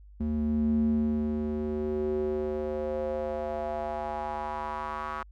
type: tone with band-pass filter sweep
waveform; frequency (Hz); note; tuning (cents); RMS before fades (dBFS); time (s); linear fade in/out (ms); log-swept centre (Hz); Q
square; 75.3; D2; +44; -30; 0.2-5.23; 5; 180 to 1200; 4.2
effects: added 50 Hz sine -48 dBFS peak until 5.31 s

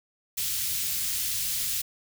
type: band-stop noise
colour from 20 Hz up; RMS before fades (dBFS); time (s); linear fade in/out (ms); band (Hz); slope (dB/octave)
white; -29; 0.37-1.82; 10; 120 to 2900; 12
effects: none

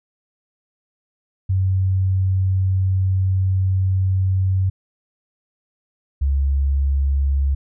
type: tone pair in turn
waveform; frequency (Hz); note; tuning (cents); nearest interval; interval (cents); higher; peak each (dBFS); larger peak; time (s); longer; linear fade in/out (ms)
sine; 94.5 / 69.15; F#2 / C#2; +37 / -4; perfect fourth; 541; first; -15; neither; 1.49-4.7 / 6.21-7.55; first; 10
effects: none

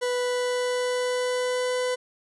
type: tone with pitch glide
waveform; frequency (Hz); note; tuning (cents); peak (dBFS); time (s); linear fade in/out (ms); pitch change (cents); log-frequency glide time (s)
40% pulse; 493.9 to 501.4; B4 to B4; 0 to +26; -23; 0.01-1.96; 20; +26; 0.15-1.78
effects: resampled to 24000 Hz

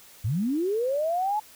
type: linear sweep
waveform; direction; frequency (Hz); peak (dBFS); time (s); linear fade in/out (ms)
sine; up; 90.5 to 866; -23; 0.24-1.4; 10
effects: white hiss -51 dBFS RMS until 1.55 s

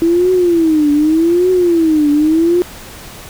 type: tone with vibrato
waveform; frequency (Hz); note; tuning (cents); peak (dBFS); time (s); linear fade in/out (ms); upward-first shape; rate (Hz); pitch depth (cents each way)
sine; 328.3; E4; -7; -8; 0.02-2.62; 0; triangle; 0.84; 220
effects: pink hiss -33 dBFS RMS until 3.29 s

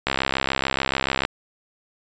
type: click train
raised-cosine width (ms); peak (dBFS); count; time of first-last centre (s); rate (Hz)
0.3; -4; 80; 0.07-1.251; 66.9
effects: resampled to 16000 Hz

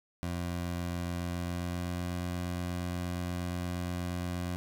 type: tone with pitch glide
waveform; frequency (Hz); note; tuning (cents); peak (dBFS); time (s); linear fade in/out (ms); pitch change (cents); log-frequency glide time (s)
20% pulse; 87.1 to 88.47; F2 to F2; -4 to +23; -28; 0.23-4.56; 0; +27; 1.14-2.13
effects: none

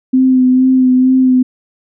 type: tone with vibrato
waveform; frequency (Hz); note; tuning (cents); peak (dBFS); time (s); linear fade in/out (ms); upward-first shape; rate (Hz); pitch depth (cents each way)
sine; 257.2; C4; -30; -6; 0.13-1.43; 10; sine; 2.2; 22
effects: none

